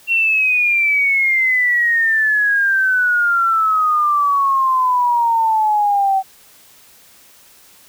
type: exponential sweep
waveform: sine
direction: down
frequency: 2743 to 762 Hz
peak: -12 dBFS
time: 0.07-6.23 s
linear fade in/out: 50 ms
effects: white hiss -47 dBFS RMS until 7.88 s